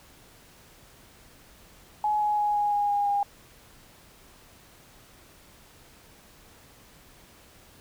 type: tone with pitch steps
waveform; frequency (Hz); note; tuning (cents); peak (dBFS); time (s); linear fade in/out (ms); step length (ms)
sine; 844 / 838.2 / 832.4 / 826.6 / 820.9 / 815.3 / 809.6; G#5 / G#5 / G#5 / G#5 / G#5 / G#5 / G#5; +28 / +16 / +4 / -8 / -20 / -32 / -44; -22; 2.04-3.23; 2; 170
effects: pink hiss -54 dBFS RMS until 7.8 s